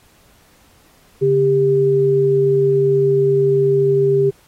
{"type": "tone pair together", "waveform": "sine", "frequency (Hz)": [142, 397.3], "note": ["C#3", "G4"], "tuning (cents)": [42, 23], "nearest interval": "octave + tritone", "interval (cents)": 1781, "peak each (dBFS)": [-19, -12], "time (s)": [1.21, 4.31], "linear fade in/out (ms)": 20, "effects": ["pink hiss -53 dBFS RMS until 4.47 s", "AAC 48 kbps"]}